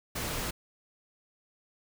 pink noise, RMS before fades -34 dBFS, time 0.15-0.51 s, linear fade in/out 10 ms, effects none

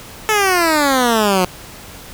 10% pulse exponential sweep, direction down, 440 to 178.2 Hz, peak -4 dBFS, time 0.29-1.45 s, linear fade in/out 0 ms, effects pink hiss -36 dBFS RMS until 2.13 s

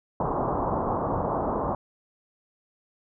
white low-pass noise, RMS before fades -27 dBFS, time 0.2-1.75 s, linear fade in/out 2 ms, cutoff 1100 Hz, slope 48 dB/octave, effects none

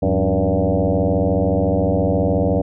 sine tone with frequency modulation, 197.8 Hz, G3, 16 cents sharp, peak -14 dBFS, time 0.02-2.62 s, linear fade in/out 10 ms, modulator 94.1 Hz, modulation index 4.9, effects none

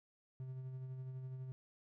triangle tone with tremolo, 130 Hz, C3, 11 cents flat, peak -40 dBFS, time 0.4-1.52 s, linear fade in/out 0 ms, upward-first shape sine, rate 12 Hz, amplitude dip 35%, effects none

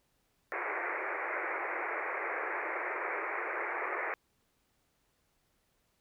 white band-pass noise, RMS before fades -36 dBFS, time 0.52-4.14 s, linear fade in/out 0 ms, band 330 to 2300 Hz, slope 96 dB/octave, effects pink hiss -75 dBFS RMS until 6 s

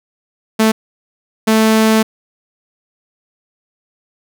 sawtooth tone bursts at uneven times, 220 Hz, A3, in tune, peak -5 dBFS, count 2, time 0.59-0.72 / 1.47-2.03 s, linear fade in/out 10 ms, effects none

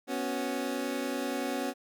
25% pulse chord, B suspended second, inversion none, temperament equal, 246.9 / 277.2 / 370 Hz, B3 / C#4 / F#4, 0 / 0 / 0 cents, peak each -32 / -30 / -34 dBFS, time 0.07-1.74 s, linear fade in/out 50 ms, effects none

